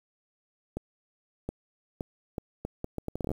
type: accelerating click train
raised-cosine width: 2 ms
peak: -19 dBFS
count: 15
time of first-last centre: 0.77-3.316 s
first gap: 720 ms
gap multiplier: 0.72
effects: 8-bit